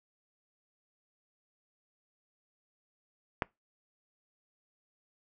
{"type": "click", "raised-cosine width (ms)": 0.5, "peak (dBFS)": -13, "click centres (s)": 3.422, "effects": ["noise-tail reverb RT60 0.2 s tail -24 dB re dry"]}